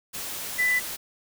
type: tone in noise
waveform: sine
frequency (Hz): 1992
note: B6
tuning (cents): +14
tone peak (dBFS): -20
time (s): 0.58-0.8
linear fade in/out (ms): 20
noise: white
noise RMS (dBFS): -34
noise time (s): 0.13-0.97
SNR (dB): +11
effects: none